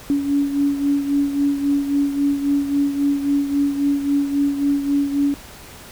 sine beating tone pair, 282.5 / 286.2 Hz, C#4 / D4, +33 / -45 cents, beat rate 3.7 Hz, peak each -17 / -24 dBFS, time 0.1-5.34 s, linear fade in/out 0 ms, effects pink hiss -40 dBFS RMS until 5.91 s

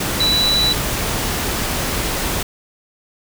sine tone in noise, 3951 Hz, B7, in tune, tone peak -14 dBFS, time 0.2-0.73 s, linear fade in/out 5 ms, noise pink, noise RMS -21 dBFS, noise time 0-2.43 s, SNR +4 dB, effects none

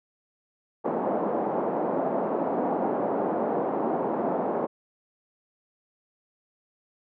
white band-pass noise, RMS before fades -27 dBFS, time 0.84-4.67 s, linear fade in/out 20 ms, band 200 to 800 Hz, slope 24 dB/octave, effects none

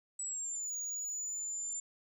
sine linear two-way sweep, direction down then up, 7902 to 6770 to 7210 Hz, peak -34 dBFS, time 0.19-1.8 s, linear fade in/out 5 ms, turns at 0.76 s, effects tanh soft clip ceiling -35 dBFS

